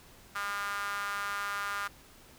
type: tone with high-pass filter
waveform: sawtooth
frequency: 202.1 Hz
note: G#3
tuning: 47 cents flat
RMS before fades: -35 dBFS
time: 0.35-1.88 s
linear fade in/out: 10 ms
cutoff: 1300 Hz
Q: 5
effects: pink hiss -56 dBFS RMS until 2.38 s